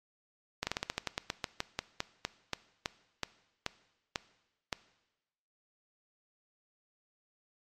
slowing click train, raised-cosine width 0.2 ms, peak -14 dBFS, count 21, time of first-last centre 0.63-4.728 s, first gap 40 ms, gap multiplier 1.15, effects noise-tail reverb RT60 1.0 s tail -18 dB re dry + MP3 64 kbps

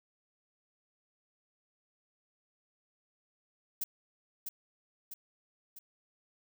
violet noise with echo, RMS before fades -34 dBFS, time 3.81-3.84 s, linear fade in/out 5 ms, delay 650 ms, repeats 3, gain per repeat -5 dB, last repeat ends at 5.79 s, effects none

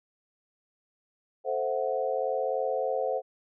sine chord, F# half-diminished seventh, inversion first, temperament equal, 440 / 523.3 / 659.3 / 740 Hz, A4 / C5 / E5 / F#5, 0 / 0 / 0 / 0 cents, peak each -33 / -29 / -34 / -33 dBFS, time 1.44-3.22 s, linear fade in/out 50 ms, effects none

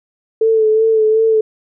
sine tone with vibrato, 440 Hz, A4, in tune, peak -9 dBFS, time 0.41-1.41 s, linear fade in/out 5 ms, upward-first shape sine, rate 2.7 Hz, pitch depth 31 cents each way, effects none

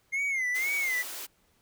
triangle tone with vibrato, 2111 Hz, C7, 15 cents sharp, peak -25 dBFS, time 0.12-1.03 s, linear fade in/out 20 ms, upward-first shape sine, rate 2 Hz, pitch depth 120 cents each way
white high-pass noise, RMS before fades -39 dBFS, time 0.54-1.27 s, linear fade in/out 20 ms, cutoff 270 Hz, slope 96 dB/octave
effects pink hiss -68 dBFS RMS until 1.61 s

